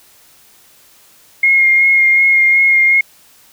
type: tone with vibrato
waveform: sine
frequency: 2141 Hz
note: C7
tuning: 39 cents sharp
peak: -7 dBFS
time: 1.43-3.01 s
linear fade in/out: 5 ms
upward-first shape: sine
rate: 2.7 Hz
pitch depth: 17 cents each way
effects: white hiss -47 dBFS RMS until 3.52 s